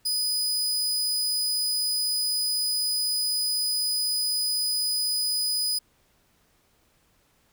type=tone; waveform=sawtooth; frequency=4978 Hz; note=D#8; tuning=in tune; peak=-21 dBFS; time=0.05-5.79 s; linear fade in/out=10 ms; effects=pink hiss -65 dBFS RMS until 7.52 s